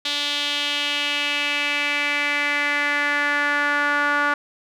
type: tone with band-pass filter sweep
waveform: sawtooth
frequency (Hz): 290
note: D4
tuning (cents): -22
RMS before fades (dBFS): -22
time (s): 0.05-4.34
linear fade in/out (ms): 5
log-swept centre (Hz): 3600 to 1400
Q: 3.4
effects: none